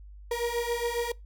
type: beating tone pair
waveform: 35% pulse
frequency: 470 / 477.3 Hz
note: A#4 / A#4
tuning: +14 / +41 cents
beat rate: 7.3 Hz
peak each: -29 dBFS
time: 0.31-1.12 s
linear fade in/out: 5 ms
effects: noise-tail reverb RT60 0.2 s tail -23 dB re dry + added 50 Hz sine -44 dBFS peak until 1.25 s